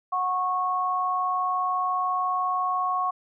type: tone pair together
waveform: sine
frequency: 734.2 / 1100 Hz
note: F#5 / C#6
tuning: -14 / -14 cents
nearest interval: perfect fifth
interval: 700 cents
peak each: -28 / -24 dBFS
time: 0.12-3.11 s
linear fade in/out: 10 ms
effects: none